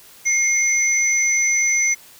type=tone pair together; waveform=sine; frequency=2134 / 6021 Hz; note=C7 / F#8; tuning=+34 / +29 cents; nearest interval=octave + tritone; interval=1795 cents; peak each=-18 dBFS; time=0.25-1.95 s; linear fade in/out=20 ms; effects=white hiss -46 dBFS RMS until 2.19 s

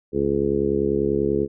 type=harmonic tone with a mistuned harmonic; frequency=70.1 Hz; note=C#2; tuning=20 cents sharp; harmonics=1 / 2 / 3 / 4 / 5 / 6 / 7; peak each=-33 / -31 / -27 / -29 / -24 / -22 / -31 dBFS; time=0.12-1.48 s; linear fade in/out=50 ms; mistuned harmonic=1; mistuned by=+19 cents; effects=none

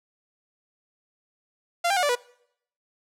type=tone with pitch steps; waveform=sawtooth; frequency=691 / 794 / 724 / 582 / 488.5 Hz; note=F5 / G5 / F#5 / D5 / B4; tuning=-19 / +22 / -38 / -16 / -19 cents; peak=-17 dBFS; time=1.84-2.155 s; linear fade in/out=10 ms; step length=63 ms; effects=noise-tail reverb RT60 0.7 s tail -23 dB re dry + low-pass 11000 Hz 12 dB/octave

